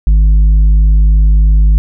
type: tone with tanh clipping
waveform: sine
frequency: 51.6 Hz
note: G#1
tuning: 10 cents flat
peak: -5 dBFS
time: 0.07-1.78 s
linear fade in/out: 0 ms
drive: 5 dB
effects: none